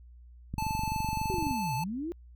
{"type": "click train", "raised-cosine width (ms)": 5, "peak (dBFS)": -22, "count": 24, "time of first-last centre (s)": [0.54, 1.51], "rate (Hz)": 23.7}
{"type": "tone", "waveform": "square", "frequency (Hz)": 874, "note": "A5", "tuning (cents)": -12, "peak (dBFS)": -32, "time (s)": [0.58, 1.84], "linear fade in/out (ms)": 5}
{"type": "linear two-way sweep", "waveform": "sine", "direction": "down then up", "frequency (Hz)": [392, 117.9, 354.7], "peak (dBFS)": -32, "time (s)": [1.3, 2.12], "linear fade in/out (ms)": 0, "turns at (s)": 1.75}
{"effects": ["added 60 Hz sine -49 dBFS peak until 2.35 s"]}